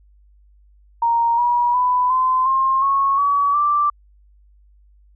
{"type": "tone with pitch steps", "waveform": "sine", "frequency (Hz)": [932.3, 963.5, 995.8, 1029.1, 1063.5, 1099.1, 1135.9, 1173.9], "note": ["A#5", "B5", "B5", "C6", "C6", "C#6", "C#6", "D6"], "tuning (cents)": [0, -43, 14, -29, 28, -15, 42, -1], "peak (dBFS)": -14, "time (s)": [1.02, 3.9], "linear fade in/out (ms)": 5, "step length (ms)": 360, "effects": ["added 50 Hz sine -49 dBFS peak until 5.15 s"]}